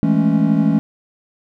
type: chord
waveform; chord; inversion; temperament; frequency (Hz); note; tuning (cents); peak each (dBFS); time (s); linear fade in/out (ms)
triangle; A major seventh; second; equal; 164.81 / 207.7 / 220 / 277.2; E3 / G#3 / A3 / C#4; 0 / 0 / 0 / 0; -16; 0.03-0.79; 0
effects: none